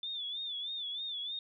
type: tone with vibrato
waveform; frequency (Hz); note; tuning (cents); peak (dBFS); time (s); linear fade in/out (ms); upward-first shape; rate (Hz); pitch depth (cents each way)
sine; 3519; A7; 0; -36; 0.03-1.39; 2; sine; 3.2; 90
effects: none